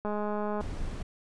click train, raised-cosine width 1 ms, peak -20 dBFS, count 118, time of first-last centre 0.05-0.61 s, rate 209 Hz
brown noise, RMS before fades -34 dBFS, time 0.6-1.03 s, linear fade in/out 10 ms
effects resampled to 22050 Hz

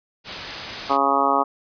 white noise, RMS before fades -29 dBFS, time 0.24-0.98 s, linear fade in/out 50 ms
harmonic tone, 138.59 Hz, C#3, in tune, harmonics 2 / 3 / 4 / 5 / 6 / 7 / 8 / 9, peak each -27 / -28 / -27 / -25 / -23 / -25 / -22 / -23 dBFS, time 0.89-1.44 s, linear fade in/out 20 ms
effects resampled to 11025 Hz

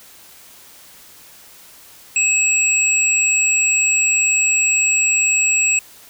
sine tone pair together, 2600 / 7699 Hz, E7 / B8, -24 / -45 cents, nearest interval octave + perfect fifth, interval 1879 cents, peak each -16 dBFS, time 2.16-5.79 s, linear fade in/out 2 ms, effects white hiss -44 dBFS RMS until 6.09 s

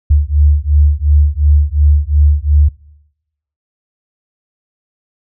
sine beating tone pair, 72.3 / 75.1 Hz, D2 / D2, -27 / +39 cents, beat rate 2.8 Hz, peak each -10 dBFS, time 0.1-2.69 s, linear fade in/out 10 ms, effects noise-tail reverb RT60 0.9 s tail -23 dB re dry

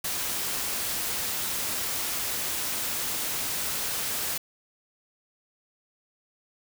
white noise, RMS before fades -30 dBFS, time 0.04-4.38 s, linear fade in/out 5 ms, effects none

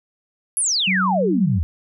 sine exponential sweep, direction down, 11330 to 73.42 Hz, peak -17 dBFS, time 0.57-1.63 s, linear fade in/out 0 ms
sine tone, 188.2 Hz, F#3, 30 cents sharp, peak -20 dBFS, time 0.87-1.59 s, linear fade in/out 10 ms
effects none

